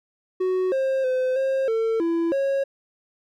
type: tone with pitch steps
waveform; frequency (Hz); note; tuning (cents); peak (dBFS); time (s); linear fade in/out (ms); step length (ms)
triangle; 371.1 / 532 / 513 / 534 / 449.6 / 334.5 / 548; F#4 / C5 / C5 / C5 / A4 / E4 / C#5; +5 / +29 / -34 / +35 / +37 / +25 / -20; -18; 0.4-2.64; 10; 320
effects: none